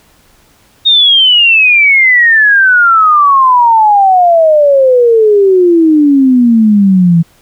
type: exponential sweep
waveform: sine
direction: down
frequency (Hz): 3729 to 163.5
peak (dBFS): -3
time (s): 0.85-7.23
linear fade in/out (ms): 20
effects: pink hiss -47 dBFS RMS until 7.41 s